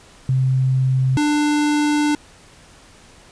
sine / square tone pair in turn, 130.81 / 296.8 Hz, C3 / D4, 0 / +18 cents, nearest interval octave + major second, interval 1418 cents, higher second, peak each -14 / -16 dBFS, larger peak first, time 0.29-1.17 / 1.17-2.15 s, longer second, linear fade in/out 2 ms, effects pink hiss -47 dBFS RMS until 3.31 s + resampled to 22050 Hz

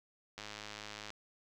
click train, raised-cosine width 0.2 ms, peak -27 dBFS, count 77, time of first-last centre 0.38-1.104 s, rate 105 Hz, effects none

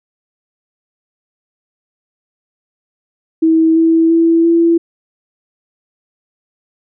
sine tone with pitch steps, 322.9 / 327 / 331.2 / 335.4 Hz, E4 / E4 / E4 / E4, -36 / -14 / +8 / +30 cents, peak -7 dBFS, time 3.42-4.78 s, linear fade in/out 10 ms, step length 340 ms, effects none

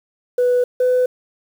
sine tone pair in turn, 493.9 / 502.5 Hz, B4 / B4, 0 / +30 cents, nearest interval unison, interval 30 cents, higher second, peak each -11 dBFS, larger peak neither, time 0.38-0.64 / 0.8-1.06 s, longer neither, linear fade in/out 5 ms, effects tanh soft clip ceiling -10 dBFS + 7-bit

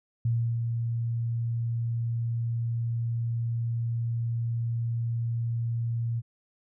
sine tone with ADSR envelope, 116.54 Hz, A#2, in tune, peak -22 dBFS, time 0.25-6.22 s, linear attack 4 ms, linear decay 330 ms, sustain -4 dB, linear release 37 ms, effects none

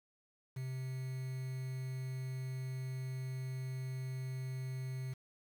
triangle tone with quantisation, 130 Hz, C3, 11 cents flat, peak -36 dBFS, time 0.56-5.14 s, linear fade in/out 10 ms, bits 9, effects none

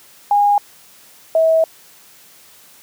sine tone pair in turn, 818 / 646.3 Hz, G#5 / E5, -26 / -34 cents, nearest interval major third, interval 408 cents, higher first, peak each -10 dBFS, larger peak neither, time 0.31-0.58 / 1.35-1.64 s, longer second, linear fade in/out 2 ms, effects white hiss -46 dBFS RMS until 2.82 s + high-pass 100 Hz 12 dB/octave

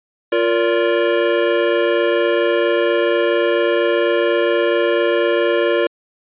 square chord, Bb major, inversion second, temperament equal with one note detuned, 349.2 / 466.2 / 573.9 Hz, F4 / Bb4 / D5, 0 / 0 / -40 cents, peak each -19 dBFS, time 0.32-5.87 s, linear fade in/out 5 ms, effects resampled to 8000 Hz

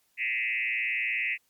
sine tone with frequency modulation, 2299 Hz, D7, 37 cents flat, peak -26 dBFS, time 0.17-1.38 s, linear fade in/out 50 ms, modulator 117 Hz, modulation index 3.2, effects white hiss -70 dBFS RMS until 1.49 s + MP3 96 kbps

